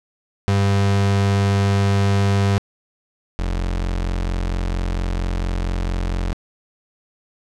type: tone pair in turn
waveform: 35% pulse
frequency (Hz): 99.2 / 44.37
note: G2 / F1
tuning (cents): +21 / +28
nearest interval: octave + major second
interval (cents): 1393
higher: first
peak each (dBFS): -13 / -18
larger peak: first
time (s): 0.48-2.58 / 3.39-6.33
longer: second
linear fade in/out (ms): 0
effects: low-pass 7000 Hz 12 dB/octave